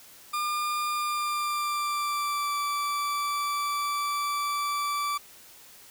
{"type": "tone with pitch glide", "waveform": "40% pulse", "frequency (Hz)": [1204, 1161.6], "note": ["D6", "D6"], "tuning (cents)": [43, -19], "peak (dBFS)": -26, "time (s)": [0.33, 5.18], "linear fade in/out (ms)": 10, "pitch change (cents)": -62, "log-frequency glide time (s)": [0.9, 2.59], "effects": ["white hiss -51 dBFS RMS until 5.9 s"]}